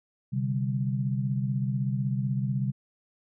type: chord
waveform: sine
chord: C suspended second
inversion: none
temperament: equal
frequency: 130.81 / 146.83 / 196 Hz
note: C3 / D3 / G3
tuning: 0 / 0 / 0 cents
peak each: -27 / -33 / -31 dBFS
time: 0.32-2.72 s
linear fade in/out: 20 ms
effects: none